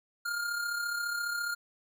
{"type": "tone with amplitude modulation", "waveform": "square", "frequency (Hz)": 1410, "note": "F6", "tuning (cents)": 16, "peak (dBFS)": -30, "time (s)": [0.25, 1.55], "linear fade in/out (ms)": 10, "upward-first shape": "sine", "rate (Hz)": 34.6, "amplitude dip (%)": 45, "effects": []}